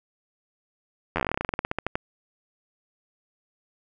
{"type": "slowing click train", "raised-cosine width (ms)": 0.5, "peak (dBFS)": -10, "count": 22, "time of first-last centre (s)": [1.16, 1.955], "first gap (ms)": 11, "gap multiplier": 1.11, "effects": []}